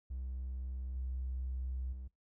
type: tone with level steps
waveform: triangle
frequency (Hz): 64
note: C2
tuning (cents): -38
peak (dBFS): -35 / -32 / -40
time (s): 0.1-2.08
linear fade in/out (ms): 10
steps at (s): 0.95 / 1.92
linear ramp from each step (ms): 10
effects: noise-tail reverb RT60 0.2 s tail -25 dB re dry + tanh soft clip ceiling -33 dBFS